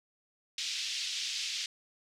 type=band-pass noise; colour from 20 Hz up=pink; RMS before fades=-36 dBFS; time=0.58-1.66 s; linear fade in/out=2 ms; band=2800 to 6000 Hz; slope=24 dB/octave; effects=none